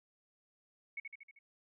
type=tone with echo; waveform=sine; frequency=2212 Hz; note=C#7; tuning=4 cents flat; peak=-38 dBFS; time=0.97-1 s; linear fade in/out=5 ms; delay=78 ms; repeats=5; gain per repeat=-4 dB; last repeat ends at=1.39 s; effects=none